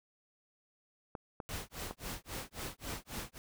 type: clicks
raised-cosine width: 1 ms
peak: -26 dBFS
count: 3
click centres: 1.152 / 1.402 / 1.91 s
type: noise with tremolo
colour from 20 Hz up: pink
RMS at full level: -40 dBFS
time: 1.49-3.38 s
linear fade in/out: 0 ms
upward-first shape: sine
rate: 3.7 Hz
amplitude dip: 100%
effects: none